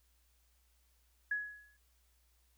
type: tone with exponential decay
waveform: sine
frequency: 1681 Hz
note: G#6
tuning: 20 cents sharp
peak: -30 dBFS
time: 1.31-1.77 s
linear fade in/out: 5 ms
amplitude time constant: 100 ms
effects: added 60 Hz sine -70 dBFS peak until 2.57 s + white hiss -75 dBFS RMS until 2.57 s